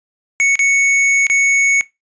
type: tone with dropouts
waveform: square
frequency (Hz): 2217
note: C#7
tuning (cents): 0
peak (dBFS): -11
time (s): 0.4-1.81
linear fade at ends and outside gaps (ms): 0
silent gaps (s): 0.555-0.592 / 1.268-1.299
effects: noise-tail reverb RT60 0.2 s tail -20 dB re dry + resampled to 16000 Hz